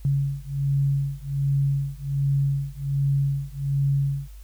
sine beating tone pair, 138.59 / 139.89 Hz, C#3 / C#3, 0 / +16 cents, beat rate 1.3 Hz, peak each -24 / -24 dBFS, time 0.05-4.28 s, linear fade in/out 0 ms, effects added 50 Hz sine -39 dBFS peak until 4.43 s + white hiss -57 dBFS RMS until 4.43 s

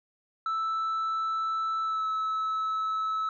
sine tone with pitch glide, 1318.5 to 1300.3 Hz, E6 to E6, 0 to -24 cents, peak -24 dBFS, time 0.46-3.29 s, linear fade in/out 2 ms, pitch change -24 cents, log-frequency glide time 1.82-2.06 s, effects tanh soft clip ceiling -26 dBFS

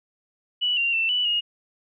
sine tone with pitch steps, 2951 / 2770 / 2679 / 2965 / 2866 Hz, F#7 / F7 / E7 / F#7 / F7, -5 / -15 / +27 / +3 / +44 cents, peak -20 dBFS, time 0.61-1.41 s, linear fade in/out 20 ms, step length 160 ms, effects none

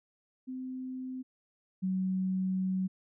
sine tone pair in turn, 257.6 / 187.49 Hz, C4 / F#3, -27 / +23 cents, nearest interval perfect fourth, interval 550 cents, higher first, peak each -36 / -28 dBFS, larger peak second, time 0.47-1.23 / 1.82-2.88 s, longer second, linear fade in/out 20 ms, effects none

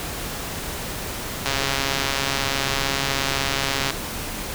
click train, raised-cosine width 0.2 ms, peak -5 dBFS, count 336, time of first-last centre 1.46-3.905 s, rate 137 Hz, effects pink hiss -30 dBFS RMS until 4.54 s

